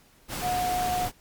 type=tone in noise; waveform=sine; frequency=725 Hz; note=F#5; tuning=35 cents flat; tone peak=-25 dBFS; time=0.41-1.09 s; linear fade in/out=50 ms; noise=pink; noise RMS=-33 dBFS; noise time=0.28-1.12 s; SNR=+5 dB; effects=pink hiss -59 dBFS RMS until 1.2 s + Opus 48 kbps